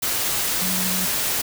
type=tone in noise; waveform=sine; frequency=185 Hz; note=F#3; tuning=in tune; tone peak=-27 dBFS; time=0.61-1.06 s; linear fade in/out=10 ms; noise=white; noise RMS=-23 dBFS; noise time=0.02-1.42 s; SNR=-7 dB; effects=none